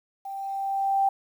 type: tone with level ramp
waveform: sine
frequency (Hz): 784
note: G5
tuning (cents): 0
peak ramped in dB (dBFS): -33 to -18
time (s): 0.25-1.09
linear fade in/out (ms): 5
effects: 9-bit